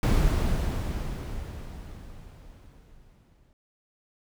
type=noise with exponential decay; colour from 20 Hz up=brown; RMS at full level=-20 dBFS; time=0.03-3.53 s; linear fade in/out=1 ms; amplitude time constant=760 ms; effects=none